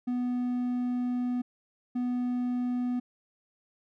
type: tone pair in turn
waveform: triangle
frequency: 246.9 / 246.9 Hz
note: B3 / B3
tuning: 0 / 0 cents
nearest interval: unison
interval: 0 cents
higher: neither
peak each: -25 dBFS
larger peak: neither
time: 0.07-1.42 / 1.95-3 s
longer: first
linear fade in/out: 10 ms
effects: none